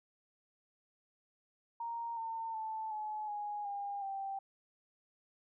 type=tone with pitch steps; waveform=sine; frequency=931 / 904.5 / 878.7 / 853.7 / 829.4 / 805.8 / 782.9 Hz; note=A#5 / A5 / A5 / G#5 / G#5 / G5 / G5; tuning=-2 / +48 / -3 / +47 / -3 / +48 / -2 cents; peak=-37 dBFS; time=1.8-4.39 s; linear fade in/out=5 ms; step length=370 ms; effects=none